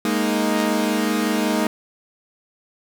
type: chord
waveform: sawtooth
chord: Ab suspended second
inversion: none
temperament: equal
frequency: 207.7 / 233.1 / 311.1 Hz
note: Ab3 / Bb3 / Eb4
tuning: 0 / 0 / 0 cents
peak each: -19 dBFS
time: 0.05-1.67 s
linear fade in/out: 2 ms
effects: none